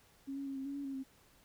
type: tone with pitch steps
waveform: sine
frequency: 273.3 / 277.4 / 272.6 / 267.5 / 279.2 / 282.3 / 272 / 266 Hz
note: C#4 / C#4 / C#4 / C4 / C#4 / C#4 / C#4 / C4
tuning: -24 / +1 / -29 / +38 / +13 / +32 / -33 / +29 cents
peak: -38 dBFS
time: 0.27-1.038 s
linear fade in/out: 20 ms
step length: 96 ms
effects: pink hiss -66 dBFS RMS until 1.44 s